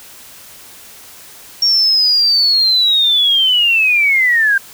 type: linear sweep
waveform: sine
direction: down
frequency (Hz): 5560 to 1568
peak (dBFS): -9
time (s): 1.62-4.58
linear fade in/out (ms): 5
effects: white hiss -38 dBFS RMS until 4.73 s